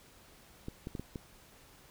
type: clicks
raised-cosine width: 3 ms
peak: -26 dBFS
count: 5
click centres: 0.684 / 0.871 / 0.952 / 0.996 / 1.158 s
effects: pink hiss -59 dBFS RMS until 1.9 s